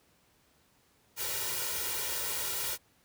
white noise with comb filter, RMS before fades -34 dBFS, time 1.16-2.78 s, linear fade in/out 50 ms, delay 2.1 ms, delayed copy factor +0.9, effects pink hiss -67 dBFS RMS until 3.04 s + high-pass 60 Hz 12 dB/octave

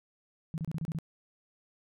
sine tone bursts, 160.3 Hz, E3, 48 cents flat, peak -31 dBFS, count 7, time 0.54-0.987 s, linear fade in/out 0 ms, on 39 ms, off 29 ms, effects none

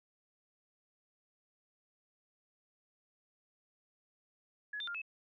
sine tone with pitch steps, 1688 / 3584 / 1401 / 2598 Hz, G#6 / A7 / F6 / E7, +28 / +31 / +5 / -26 cents, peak -38 dBFS, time 4.73-5.018 s, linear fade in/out 5 ms, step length 72 ms, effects none

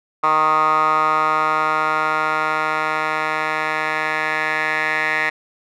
10% pulse tone with band-pass filter sweep, 155.5 Hz, D#3, 1 cent flat, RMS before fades -19 dBFS, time 0.23-5.3 s, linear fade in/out 10 ms, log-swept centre 1200 to 1800 Hz, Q 8, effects none

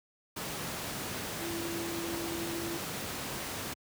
sine tone in noise, 336.8 Hz, E4, 37 cents sharp, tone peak -36 dBFS, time 1.4-2.78 s, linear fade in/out 10 ms, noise pink, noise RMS -37 dBFS, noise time 0.36-3.74 s, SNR -2 dB, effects high-pass 100 Hz 12 dB/octave

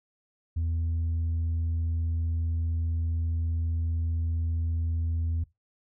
sine tone, 82.41 Hz, E2, in tune, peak -23 dBFS, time 0.56-5.44 s, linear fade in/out 10 ms, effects noise-tail reverb RT60 0.2 s tail -21 dB re dry + tanh soft clip ceiling -24 dBFS

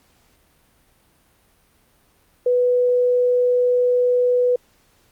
sine tone, 493.9 Hz, B4, in tune, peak -14 dBFS, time 2.46-4.56 s, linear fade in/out 5 ms, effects pink hiss -59 dBFS RMS until 5.11 s + Opus 48 kbps

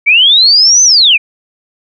sine linear two-way sweep, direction up then down, 2217 to 6200 to 2307 Hz, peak -3 dBFS, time 0.06-1.18 s, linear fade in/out 20 ms, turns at 0.83 s, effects none

